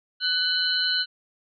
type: tone cluster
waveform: sine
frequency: 1497 / 2993 / 4043 / 4212 Hz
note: F#6 / F#7 / B7 / C8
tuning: +20 / +19 / +40 / +11 cents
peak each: -27 dBFS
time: 0.2-1.06 s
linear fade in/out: 50 ms
effects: none